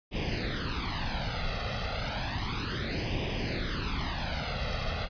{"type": "noise with flanger", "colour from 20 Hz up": "pink", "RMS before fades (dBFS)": -32, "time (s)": [0.11, 5.09], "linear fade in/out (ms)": 50, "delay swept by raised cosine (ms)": [0.35, 1.55], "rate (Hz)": 0.32, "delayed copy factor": 0.8, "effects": ["resampled to 11025 Hz"]}